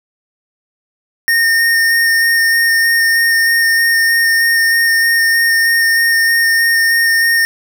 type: tone with vibrato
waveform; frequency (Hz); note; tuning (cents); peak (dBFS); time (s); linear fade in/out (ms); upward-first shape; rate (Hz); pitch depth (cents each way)
square; 1833; A#6; -30; -10; 1.28-7.45; 0; square; 3.2; 8
effects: none